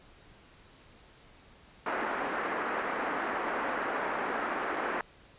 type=band-pass noise; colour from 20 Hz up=white; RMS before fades=-33 dBFS; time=1.86-5.01 s; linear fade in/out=2 ms; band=240 to 1700 Hz; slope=24 dB/octave; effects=pink hiss -57 dBFS RMS until 5.38 s + resampled to 8000 Hz